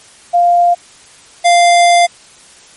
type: tone pair in turn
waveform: sine / square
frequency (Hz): 698.5 / 695.8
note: F5 / F5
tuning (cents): 0 / -7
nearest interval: unison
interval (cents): 7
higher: first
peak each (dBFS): -6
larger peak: neither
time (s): 0.33-0.75 / 1.44-2.07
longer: second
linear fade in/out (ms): 20
effects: white hiss -41 dBFS RMS until 2.76 s + MP3 48 kbps